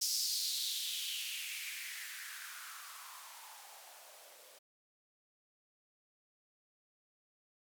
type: noise with band-pass filter sweep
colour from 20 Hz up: violet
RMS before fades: -42 dBFS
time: 0.01-4.59 s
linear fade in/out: 10 ms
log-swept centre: 5400 to 490 Hz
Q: 4.1
effects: none